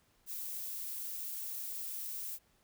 violet noise, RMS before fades -41 dBFS, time 0.26-2.39 s, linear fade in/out 50 ms, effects pink hiss -71 dBFS RMS until 2.63 s

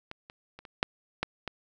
clicks, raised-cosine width 0.3 ms, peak -23 / -29 / -29 / -30 / -8 / -12 / -18 dBFS, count 7, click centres 0.114 / 0.299 / 0.59 / 0.652 / 0.829 / 1.23 / 1.477 s, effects none

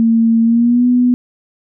sine tone with pitch glide, 227.7 to 246.9 Hz, A#3 to B3, -40 to 0 cents, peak -8 dBFS, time 0-1.14 s, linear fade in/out 0 ms, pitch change +140 cents, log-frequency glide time 0.43-0.86 s, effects none

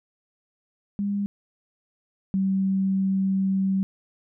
sine tone pair in turn, 201.7 / 192.33 Hz, G3 / G3, +50 / -33 cents, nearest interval minor second, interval 83 cents, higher first, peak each -23 / -20 dBFS, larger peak second, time 0.99-1.26 / 2.34-3.83 s, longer second, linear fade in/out 0 ms, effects none

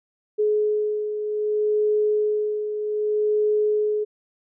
sine beating tone pair, 422.9 / 423.54 Hz, G#4 / G#4, +31 / +34 cents, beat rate 0.64 Hz, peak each -20 / -28 dBFS, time 0.38-4.05 s, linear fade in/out 20 ms, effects none

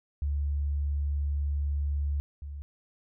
sine tone pair in turn, 71.9 / 71.9 Hz, D2 / D2, -36 / -36 cents, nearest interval unison, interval 0 cents, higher neither, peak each -26 / -36 dBFS, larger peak first, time 0.22-2.2 / 2.42-2.62 s, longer first, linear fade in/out 0 ms, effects none

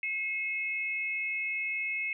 sine tone pair together, 2163 / 2572 Hz, C#7 / E7, -43 / -43 cents, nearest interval minor third, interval 300 cents, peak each -32 / -34 dBFS, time 0.03-2.13 s, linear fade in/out 2 ms, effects none

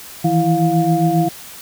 sine tone cluster, 159.8 / 167.2 / 331.5 / 704 Hz, D#3 / E3 / E4 / F5, +47 / +25 / +10 / +14 cents, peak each -18 dBFS, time 0.24-1.29 s, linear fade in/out 10 ms, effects white hiss -36 dBFS RMS until 1.61 s

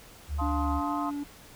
sine tone, 72.9 Hz, D2, 12 cents flat, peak -28 dBFS, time 0.28-0.82 s, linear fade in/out 50 ms
sine chord, F dominant seventh, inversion none, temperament just, 698.5 / 873.1 / 1047.7 / 1257.2 Hz, F5 / A5 / C6 / Eb6, 0 / -14 / +2 / +18 cents, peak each -35 / -36 / -34 / -36 dBFS, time 0.38-1.11 s, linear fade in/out 20 ms
triangle tone with vibrato, 290 Hz, D4, 22 cents flat, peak -29 dBFS, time 0.41-1.24 s, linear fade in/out 10 ms, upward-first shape sine, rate 2.3 Hz, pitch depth 15 cents each way
effects pink hiss -51 dBFS RMS until 1.55 s

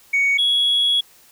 sine tone pair in turn, 2233 / 3346 Hz, C#7 / G#7, +12 / +12 cents, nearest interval perfect fifth, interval 700 cents, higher second, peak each -13 dBFS, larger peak neither, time 0.13-0.38 / 0.38-1.01 s, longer second, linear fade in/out 10 ms, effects tanh soft clip ceiling -12 dBFS + white hiss -51 dBFS RMS until 1.31 s

